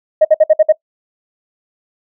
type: tone bursts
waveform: sine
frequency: 622.3 Hz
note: D#5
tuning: in tune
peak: -3 dBFS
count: 6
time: 0.21-0.725 s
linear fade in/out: 10 ms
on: 40 ms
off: 55 ms
effects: noise-tail reverb RT60 0.1 s tail -20 dB re dry + tanh soft clip ceiling 0 dBFS